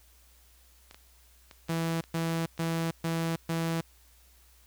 clicks, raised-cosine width 0.2 ms, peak -30 dBFS, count 9, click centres 0.911 / 0.945 / 1.512 / 1.685 / 2.039 / 2.174 / 2.296 / 2.578 / 2.634 s
sawtooth tone bursts, 164.81 Hz, E3, in tune, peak -24 dBFS, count 5, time 1.69-3.81 s, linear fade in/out 5 ms, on 320 ms, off 130 ms
effects added 60 Hz sine -59 dBFS peak until 4.66 s + white hiss -62 dBFS RMS until 4.66 s

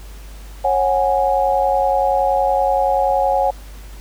sine chord, C# suspended fourth, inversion none, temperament equal with one note detuned, 547.4 / 740 / 830.6 Hz, C#5 / F#5 / G#5, -22 / 0 / 0 cents, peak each -18 dBFS, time 0.64-3.51 s, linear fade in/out 10 ms, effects added 50 Hz sine -33 dBFS peak until 4 s + pink hiss -44 dBFS RMS until 4 s

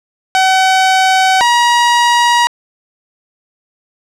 sawtooth tone pair in turn, 757 / 955.5 Hz, F#5 / A#5, +39 / +43 cents, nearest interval major third, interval 404 cents, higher second, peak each -4 dBFS, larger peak neither, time 0.35-1.41 / 1.41-2.47 s, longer neither, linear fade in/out 0 ms, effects low-pass 7000 Hz 12 dB/octave

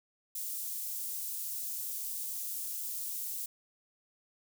white high-pass noise, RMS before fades -38 dBFS, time 0.35-3.46 s, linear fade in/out 5 ms, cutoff 8200 Hz, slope 12 dB/octave, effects none

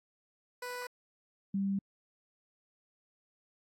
15% pulse / sine tone pair in turn, 493.9 / 196.57 Hz, B4 / G3, 0 / +5 cents, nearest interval octave + major third, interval 1595 cents, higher first, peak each -32 / -29 dBFS, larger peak second, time 0.62-0.87 / 1.54-1.79 s, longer neither, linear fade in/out 5 ms, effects AAC 48 kbps

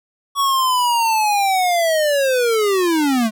square linear sweep, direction down, 1128 to 210.5 Hz, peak -15 dBFS, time 0.35-3.31 s, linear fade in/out 50 ms, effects none

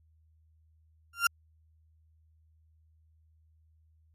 35% pulse tone with exponential growth, 1387 Hz, F6, 12 cents flat, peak -17 dBFS, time 1.13-1.27 s, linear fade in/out 5 ms, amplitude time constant 30 ms, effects added 79 Hz sine -62 dBFS peak until 4.14 s + AAC 48 kbps

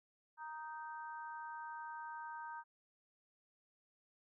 harmonic tone, 311.1 Hz, D#4, in tune, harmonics 3 / 4 / 5, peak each -46 / -53 / -51 dBFS, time 0.37-2.64 s, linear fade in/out 50 ms, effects none

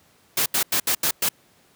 white noise bursts at uneven times, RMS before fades -21 dBFS, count 6, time 0.37-0.46 / 0.54-0.63 / 0.72-0.8 / 0.87-0.95 / 1.03-1.11 / 1.22-1.29 s, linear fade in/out 5 ms, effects pink hiss -58 dBFS RMS until 1.75 s + high-pass 100 Hz 12 dB/octave

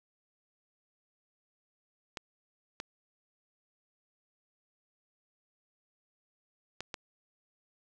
clicks, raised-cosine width 0.2 ms, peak -20 dBFS, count 4, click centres 2.172 / 2.801 / 6.806 / 6.942 s, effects none

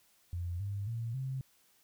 sine tone with pitch steps, 87.31 / 100.29 / 115.21 / 132.34 Hz, F2 / G2 / A#2 / C3, 0 / +40 / -20 / +20 cents, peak -34 dBFS, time 0.33-1.41 s, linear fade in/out 0 ms, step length 270 ms, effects white hiss -68 dBFS RMS until 1.83 s

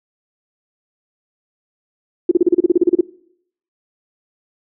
sine tone bursts, 350.8 Hz, F4, 8 cents sharp, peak -7 dBFS, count 13, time 2.29-3.01 s, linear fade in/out 5 ms, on 24 ms, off 34 ms, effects noise-tail reverb RT60 0.7 s tail -23 dB re dry

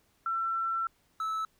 sine / triangle tone pair in turn, 1345 / 1306.7 Hz, E6 / E6, +34 / -16 cents, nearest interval minor second, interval 50 cents, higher first, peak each -28 dBFS, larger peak neither, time 0.26-0.87 / 1.2-1.45 s, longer first, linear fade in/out 2 ms, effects pink hiss -69 dBFS RMS until 1.59 s

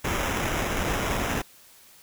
pink noise with sample-and-hold, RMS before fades -27 dBFS, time 0.04-1.42 s, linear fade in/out 10 ms, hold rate 4410 Hz, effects white hiss -53 dBFS RMS until 2.02 s

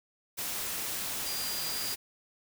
sine tone in noise, 4806 Hz, D8, 39 cents sharp, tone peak -37 dBFS, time 1.25-1.95 s, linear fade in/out 20 ms, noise white, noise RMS -35 dBFS, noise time 0.37-1.96 s, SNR -5 dB, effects none

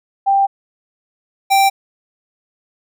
sine / square tone pair in turn, 788 / 783 Hz, G5 / G5, +9 / -2 cents, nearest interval unison, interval 11 cents, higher first, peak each -10 dBFS, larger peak neither, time 0.26-0.47 / 1.5-1.7 s, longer first, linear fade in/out 20 ms, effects none

